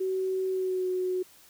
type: tone with pitch glide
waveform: sine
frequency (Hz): 377.1 to 367.8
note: F#4 to F#4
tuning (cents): +33 to -10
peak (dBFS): -26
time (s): 0-1.23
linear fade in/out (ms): 10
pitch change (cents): -43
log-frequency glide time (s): 0.49-0.89
effects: white hiss -56 dBFS RMS until 1.49 s